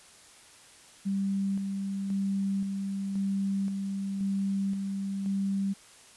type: tone with tremolo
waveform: sine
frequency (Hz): 196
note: G3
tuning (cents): 0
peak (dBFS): -26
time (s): 1.05-5.74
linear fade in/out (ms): 20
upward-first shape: square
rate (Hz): 0.95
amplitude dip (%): 35
effects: white hiss -54 dBFS RMS until 6.16 s + resampled to 24000 Hz